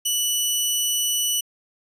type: tone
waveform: 15% pulse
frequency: 2960 Hz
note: F#7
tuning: in tune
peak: -13 dBFS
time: 0.05-1.41 s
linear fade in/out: 10 ms
effects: resampled to 32000 Hz